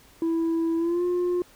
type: tone with pitch glide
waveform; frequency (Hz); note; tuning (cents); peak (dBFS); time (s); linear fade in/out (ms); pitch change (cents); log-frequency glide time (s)
sine; 329.6 to 355.3; E4 to F4; 0 to +30; -19; 0.22-1.42; 2; +130; 0.77-1.04
effects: tanh soft clip ceiling -21 dBFS + pink hiss -54 dBFS RMS until 1.55 s